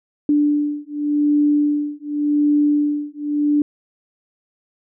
sine beating tone pair, 293.6 / 294.48 Hz, D4 / D4, 0 / +5 cents, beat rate 0.88 Hz, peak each -18 dBFS, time 0.29-3.62 s, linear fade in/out 2 ms, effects none

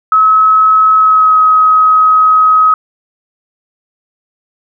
sine tone with pitch glide, 1286 to 1268.3 Hz, E6 to D#6, -43 to +33 cents, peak -4 dBFS, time 0.12-2.74 s, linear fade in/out 2 ms, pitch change -24 cents, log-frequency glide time 0.96-1.39 s, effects none

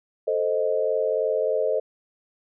sine chord, A diminished, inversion none, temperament equal, 440 / 523.3 / 622.3 Hz, A4 / C5 / Eb5, 0 / 0 / 0 cents, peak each -25 dBFS, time 0.27-1.8 s, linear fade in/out 10 ms, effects none

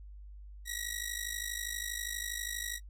10% pulse ring-modulated tone, 1917 Hz, A#6, 48 cents sharp, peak -24 dBFS, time 0.65-2.8 s, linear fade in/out 50 ms, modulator 26.2 Hz, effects noise-tail reverb RT60 0.1 s tail -21 dB re dry + added 50 Hz sine -46 dBFS peak until 2.89 s

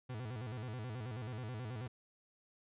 40% pulse tone with vibrato, 116.54 Hz, A#2, in tune, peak -40 dBFS, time 0.09-1.88 s, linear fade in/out 10 ms, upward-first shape square, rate 9.3 Hz, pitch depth 150 cents each way, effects resampled to 8000 Hz

